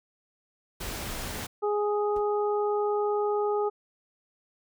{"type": "noise", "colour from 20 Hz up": "pink", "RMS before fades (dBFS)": -35, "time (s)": [0.8, 1.47], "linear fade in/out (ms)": 10}
{"type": "harmonic tone", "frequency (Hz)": 415.3, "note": "G#4", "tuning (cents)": 0, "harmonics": [1, 2, 3], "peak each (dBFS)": [-25, -31, -35], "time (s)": [1.62, 3.7], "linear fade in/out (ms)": 20}
{"type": "noise with exponential decay", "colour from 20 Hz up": "brown", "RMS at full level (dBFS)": -36, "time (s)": [2.16, 2.25], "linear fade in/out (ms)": 2, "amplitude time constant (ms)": 19}
{"effects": []}